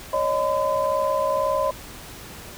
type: tone cluster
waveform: sine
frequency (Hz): 553 / 615 / 1015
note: C#5 / D#5 / B5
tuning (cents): -4 / -20 / +47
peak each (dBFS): -24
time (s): 0.13-1.71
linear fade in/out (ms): 5
effects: pink hiss -40 dBFS RMS until 2.57 s